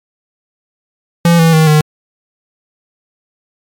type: tone with pitch steps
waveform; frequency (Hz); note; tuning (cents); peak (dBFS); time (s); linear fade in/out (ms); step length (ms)
square; 170 / 164.02 / 158.25 / 152.68; F3 / E3 / D#3 / D#3; -46 / -8 / +30 / -32; -6; 1.25-1.81; 2; 140
effects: MP3 96 kbps